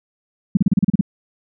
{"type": "tone bursts", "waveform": "sine", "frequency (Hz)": 194, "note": "G3", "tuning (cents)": -18, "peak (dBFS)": -9, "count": 9, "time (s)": [0.55, 1.011], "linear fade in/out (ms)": 5, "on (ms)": 21, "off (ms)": 34, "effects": []}